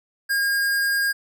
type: tone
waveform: square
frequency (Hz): 1621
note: G#6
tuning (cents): -42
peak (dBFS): -20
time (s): 0.29-1.13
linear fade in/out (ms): 20
effects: none